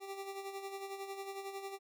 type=tone with tremolo; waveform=25% pulse; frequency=392 Hz; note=G4; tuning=in tune; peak=-36 dBFS; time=0-1.79 s; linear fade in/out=50 ms; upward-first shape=sine; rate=11 Hz; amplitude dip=55%; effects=none